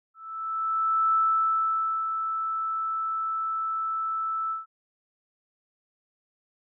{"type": "tone with ADSR envelope", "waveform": "sine", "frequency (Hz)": 1317, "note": "E6", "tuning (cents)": -2, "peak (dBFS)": -19, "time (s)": [0.14, 4.66], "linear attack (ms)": 1000, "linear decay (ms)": 920, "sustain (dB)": -7, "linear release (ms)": 150, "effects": []}